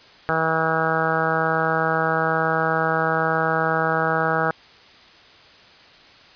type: harmonic tone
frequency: 161.1 Hz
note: E3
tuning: 39 cents flat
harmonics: 1 / 2 / 3 / 4 / 5 / 6 / 7 / 8 / 9 / 10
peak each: -28 / -32 / -26 / -27 / -26 / -32 / -30 / -26 / -26 / -29 dBFS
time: 0.29-4.51 s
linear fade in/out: 0 ms
effects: white hiss -48 dBFS RMS until 6.35 s + resampled to 11025 Hz